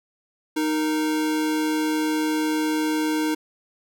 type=tone pair together; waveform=square; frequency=310 / 464.1 Hz; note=D#4 / A#4; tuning=-6 / -8 cents; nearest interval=perfect fifth; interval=698 cents; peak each=-22 / -32 dBFS; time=0.56-3.35 s; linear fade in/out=10 ms; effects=none